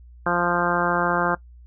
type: harmonic tone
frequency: 174.61 Hz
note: F3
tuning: in tune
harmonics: 1 / 2 / 3 / 4 / 5 / 6 / 7 / 8 / 9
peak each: -28 / -28 / -28 / -28 / -28 / -28 / -28 / -28 / -28 dBFS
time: 0.26-1.35 s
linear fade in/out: 5 ms
effects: noise-tail reverb RT60 0.1 s tail -19 dB re dry + added 60 Hz sine -43 dBFS peak until 1.66 s